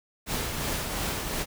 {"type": "noise with tremolo", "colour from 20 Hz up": "pink", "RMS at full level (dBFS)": -29, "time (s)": [0.26, 1.46], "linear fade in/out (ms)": 50, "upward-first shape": "triangle", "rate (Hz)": 2.8, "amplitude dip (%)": 40, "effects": []}